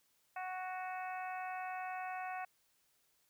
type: harmonic tone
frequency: 370 Hz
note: F#4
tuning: in tune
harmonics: 2 / 3 / 4 / 5 / 6 / 7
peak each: -41 / -49 / -49 / -51 / -54 / -52 dBFS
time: 0.36-2.45 s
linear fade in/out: 5 ms
effects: white hiss -75 dBFS RMS until 3.29 s